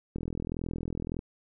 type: click train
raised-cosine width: 3 ms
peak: -21 dBFS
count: 44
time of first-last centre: 0.16-1.191 s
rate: 41.7 Hz
effects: none